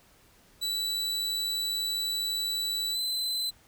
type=tone with pitch glide; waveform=40% pulse; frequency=3951 to 4039 Hz; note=B7 to B7; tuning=0 to +38 cents; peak=-27 dBFS; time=0.61-3.51 s; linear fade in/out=20 ms; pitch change=+38 cents; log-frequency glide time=2.92-2.99 s; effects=pink hiss -60 dBFS RMS until 3.67 s